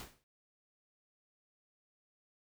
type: noise with exponential decay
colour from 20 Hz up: pink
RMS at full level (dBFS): -44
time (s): 0-0.24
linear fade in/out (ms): 0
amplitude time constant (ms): 52
effects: none